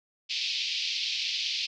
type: band-pass noise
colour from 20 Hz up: white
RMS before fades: -31 dBFS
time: 0.29-1.67 s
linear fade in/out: 20 ms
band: 2400 to 5100 Hz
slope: 48 dB/octave
effects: none